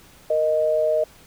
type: tone pair together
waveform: sine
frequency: 466.2 / 620.8 Hz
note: A#4 / D#5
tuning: 0 / -4 cents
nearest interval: perfect fourth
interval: 496 cents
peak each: -24 / -18 dBFS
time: 0.3-1.04 s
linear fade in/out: 5 ms
effects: pink hiss -50 dBFS RMS until 1.26 s